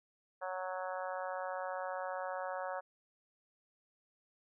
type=harmonic tone; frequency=185 Hz; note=F#3; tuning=in tune; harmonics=3 / 4 / 5 / 6 / 7 / 8 / 9; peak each=-41 / -43 / -45 / -47 / -48 / -49 / -50 dBFS; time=0.41-2.81 s; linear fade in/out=20 ms; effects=none